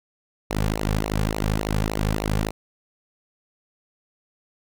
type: tone with flanger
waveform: sawtooth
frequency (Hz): 52.6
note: G#1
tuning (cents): +23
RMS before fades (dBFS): -24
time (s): 0.5-2.51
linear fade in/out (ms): 10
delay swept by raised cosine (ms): 0.59 to 3.19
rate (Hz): 3.5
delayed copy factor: -0.8
effects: none